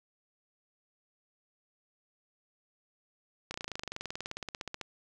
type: slowing click train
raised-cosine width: 0.2 ms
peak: -20 dBFS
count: 28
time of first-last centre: 3.51-4.813 s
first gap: 32 ms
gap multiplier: 1.03
effects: none